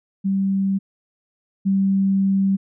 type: tone pair in turn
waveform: sine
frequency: 194.4 / 194.4 Hz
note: G3 / G3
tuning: -14 / -14 cents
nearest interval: unison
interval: 0 cents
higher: neither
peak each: -17 / -15 dBFS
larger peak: second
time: 0.24-0.79 / 1.65-2.57 s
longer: second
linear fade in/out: 20 ms
effects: none